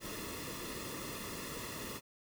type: noise with comb filter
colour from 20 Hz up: pink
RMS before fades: -43 dBFS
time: 0-2.01 s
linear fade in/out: 50 ms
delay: 1.3 ms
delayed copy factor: -0.7
effects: none